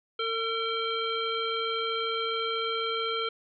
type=harmonic tone with a mistuned harmonic; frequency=452.3 Hz; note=A4; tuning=48 cents sharp; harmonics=1 / 3 / 5 / 7 / 9; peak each=-32 / -32 / -38 / -33 / -42 dBFS; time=0.19-3.29 s; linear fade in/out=5 ms; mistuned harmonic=5; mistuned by=+31 cents; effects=none